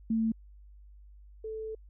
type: tone pair in turn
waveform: sine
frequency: 223.6 / 438.5 Hz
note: A3 / A4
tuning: +28 / -6 cents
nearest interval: octave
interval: 1166 cents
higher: second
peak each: -25 / -35 dBFS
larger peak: first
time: 0.1-0.32 / 1.44-1.75 s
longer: second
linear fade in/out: 5 ms
effects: added 50 Hz sine -50 dBFS peak until 1.89 s